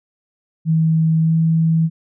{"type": "tone with pitch glide", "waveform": "sine", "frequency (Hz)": [160.7, 162.47], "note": ["E3", "E3"], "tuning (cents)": [-44, -25], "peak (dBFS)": -12, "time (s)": [0.65, 1.9], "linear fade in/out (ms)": 50, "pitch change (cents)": 19, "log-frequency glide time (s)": [1.2, 1.34], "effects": []}